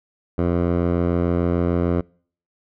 10% pulse tone with low-pass filter, 86.7 Hz, F2, 12 cents flat, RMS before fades -20 dBFS, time 0.38-2.01 s, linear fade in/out 5 ms, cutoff 990 Hz, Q 0.6, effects noise-tail reverb RT60 0.5 s tail -26 dB re dry

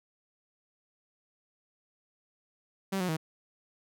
sawtooth tone with pitch steps, 193.4 / 181.8 / 158.9 Hz, G3 / F#3 / D#3, -23 / -30 / +37 cents, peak -25 dBFS, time 2.92-3.169 s, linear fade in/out 10 ms, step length 83 ms, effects none

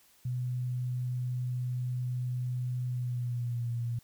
sine tone with pitch glide, 124.8 to 118.34 Hz, B2 to A#2, +19 to +27 cents, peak -30 dBFS, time 0.25-3.99 s, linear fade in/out 5 ms, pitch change -92 cents, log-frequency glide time 2.88-3.72 s, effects white hiss -63 dBFS RMS until 4.03 s

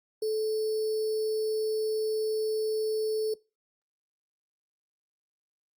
sine tone with sample-and-hold, 434.2 Hz, A4, 23 cents flat, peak -26 dBFS, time 0.22-3.34 s, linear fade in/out 5 ms, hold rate 4900 Hz, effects noise-tail reverb RT60 0.3 s tail -23 dB re dry + Opus 32 kbps

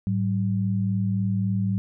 sine tone pair together, 107.03 / 190.7 Hz, A2 / G3, -47 / -47 cents, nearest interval minor seventh, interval 1000 cents, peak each -24 dBFS, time 0.07-1.78 s, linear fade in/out 0 ms, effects none

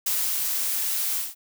blue noise with ADSR envelope, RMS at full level -24 dBFS, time 0.06-1.35 s, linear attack 7 ms, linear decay 280 ms, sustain -2 dB, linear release 190 ms, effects none

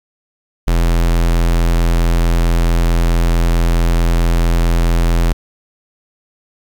square tone, 42.28 Hz, E1, 45 cents sharp, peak -11 dBFS, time 0.67-5.33 s, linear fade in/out 10 ms, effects 8-bit

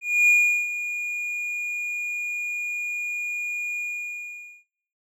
triangle tone with ADSR envelope, 2435 Hz, D#7, 38 cents flat, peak -12 dBFS, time 0.01-4.64 s, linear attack 270 ms, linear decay 390 ms, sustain -13 dB, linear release 850 ms, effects noise-tail reverb RT60 0.7 s tail -19 dB re dry

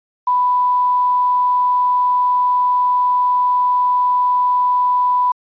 sine tone with quantisation, 992 Hz, B5, 7 cents sharp, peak -12 dBFS, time 0.27-5.32 s, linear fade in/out 5 ms, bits 7, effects resampled to 11025 Hz

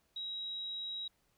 sine tone, 3839 Hz, B7, 50 cents flat, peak -38 dBFS, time 0.16-1.08 s, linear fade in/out 5 ms, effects pink hiss -75 dBFS RMS until 1.37 s

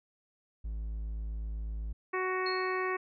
triangle tone, 54 Hz, A1, 32 cents flat, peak -32 dBFS, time 0.64-1.93 s, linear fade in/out 10 ms
harmonic tone, 371.7 Hz, F#4, 8 cents sharp, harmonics 1 / 2 / 3 / 4 / 5 / 6 / 7, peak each -33 / -42 / -35 / -44 / -37 / -41 / -47 dBFS, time 2.13-2.97 s, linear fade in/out 10 ms
sine tone with exponential decay, 4298 Hz, C8, 46 cents sharp, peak -34 dBFS, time 2.46-2.92 s, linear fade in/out 5 ms, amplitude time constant 100 ms
effects none

